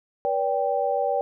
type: tone cluster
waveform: sine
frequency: 485.4 / 573 / 785 Hz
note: B4 / D5 / G5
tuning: -30 / -43 / +2 cents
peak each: -27 / -25 / -25 dBFS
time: 0.25-1.21 s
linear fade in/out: 0 ms
effects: none